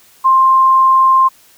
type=tone; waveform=sine; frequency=1054 Hz; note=C6; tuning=12 cents sharp; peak=-6 dBFS; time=0.24-1.29 s; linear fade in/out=20 ms; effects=white hiss -47 dBFS RMS until 1.57 s